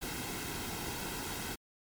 pink noise with comb filter, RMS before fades -39 dBFS, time 0.01-1.56 s, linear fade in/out 20 ms, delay 1.7 ms, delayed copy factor -0.55, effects MP3 96 kbps

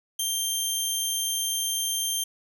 15% pulse tone, 3164 Hz, G7, 15 cents sharp, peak -18 dBFS, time 0.19-2.24 s, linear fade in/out 5 ms, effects none

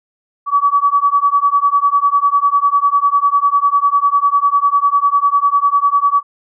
sine beating tone pair, 1136 / 1146 Hz, C#6 / D6, +42 / -43 cents, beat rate 10 Hz, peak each -13 dBFS, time 0.46-6.23 s, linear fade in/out 50 ms, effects none

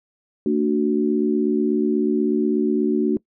sine chord, D major, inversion second, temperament equal with one note detuned, 225.4 / 293.7 / 370 Hz, A3 / D4 / F#4, +42 / 0 / 0 cents, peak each -21 / -21 / -21 dBFS, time 0.46-3.17 s, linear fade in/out 2 ms, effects noise-tail reverb RT60 0.1 s tail -23 dB re dry

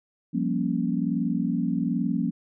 sine chord, G half-diminished seventh, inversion third, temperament equal with one note detuned, 174.61 / 196 / 235.2 / 277.2 Hz, F3 / G3 / Bb3 / Db4, 0 / 0 / +16 / 0 cents, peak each -28 / -30 / -27 / -29 dBFS, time 0.33-2.31 s, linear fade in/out 20 ms, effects none

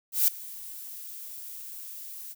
violet noise with ADSR envelope, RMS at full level -20 dBFS, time 0.12-2.35 s, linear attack 160 ms, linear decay 3 ms, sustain -21 dB, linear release 36 ms, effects none

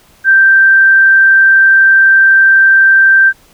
sine tone, 1568 Hz, G6, in tune, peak -3 dBFS, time 0.24-3.33 s, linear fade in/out 50 ms, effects pink hiss -46 dBFS RMS until 3.53 s

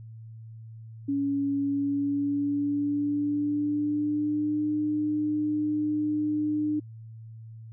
sine tone with pitch glide, 280 to 301.8 Hz, C#4 to D4, +18 to +47 cents, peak -24 dBFS, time 1.08-6.8 s, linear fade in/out 10 ms, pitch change +129 cents, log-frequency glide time 1.57-4.69 s, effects added 112 Hz sine -41 dBFS peak until 7.72 s

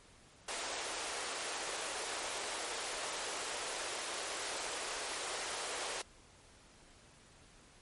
pink high-pass noise, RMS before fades -40 dBFS, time 0.48-6.02 s, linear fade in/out 5 ms, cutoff 410 Hz, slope 24 dB/octave, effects pink hiss -61 dBFS RMS until 7.81 s + MP3 48 kbps

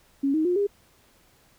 sine tone with pitch steps, 276.4 / 313.9 / 356.4 / 404.7 Hz, C#4 / D#4 / F4 / G#4, -5 / +15 / +35 / -45 cents, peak -20 dBFS, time 0.23-0.67 s, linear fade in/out 10 ms, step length 110 ms, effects pink hiss -60 dBFS RMS until 1.58 s

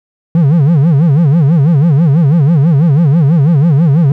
triangle tone with vibrato, 153.3 Hz, D#3, 25 cents flat, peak -3 dBFS, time 0.35-4.12 s, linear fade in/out 2 ms, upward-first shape sine, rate 6.1 Hz, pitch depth 230 cents each way, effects none

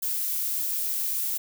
violet noise, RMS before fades -28 dBFS, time 0.02-1.38 s, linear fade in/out 10 ms, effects none

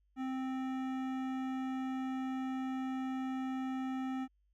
sine tone with hard clipping, 261.6 Hz, C4, in tune, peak -37 dBFS, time 0.16-4.28 s, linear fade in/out 50 ms, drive 15 dB, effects added 50 Hz sine -70 dBFS peak until 4.53 s

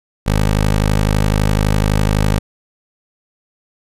15% pulse tone, 51.91 Hz, G#1, in tune, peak -6 dBFS, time 0.26-2.39 s, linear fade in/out 10 ms, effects resampled to 32000 Hz

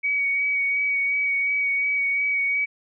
sine tone with vibrato, 2255 Hz, C#7, 29 cents sharp, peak -20 dBFS, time 0.03-2.66 s, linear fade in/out 20 ms, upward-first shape sine, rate 2.8 Hz, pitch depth 17 cents each way, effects none

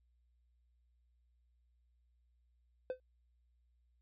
triangle tone with exponential decay, 511 Hz, C5, 41 cents flat, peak -30 dBFS, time 2.9-3 s, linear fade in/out 1 ms, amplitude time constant 21 ms, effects added 60 Hz sine -70 dBFS peak until 4.01 s + resampled to 11025 Hz

